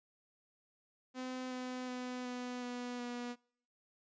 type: tone with pitch steps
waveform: sawtooth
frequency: 255.8 / 253.2 / 250.5 / 247.9 / 245.4 / 242.8 Hz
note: C4 / B3 / B3 / B3 / B3 / B3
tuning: -39 / +43 / +25 / +7 / -11 / -29 cents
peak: -36 dBFS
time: 1.14-3.36 s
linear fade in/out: 50 ms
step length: 370 ms
effects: noise-tail reverb RT60 0.6 s tail -26 dB re dry + resampled to 16000 Hz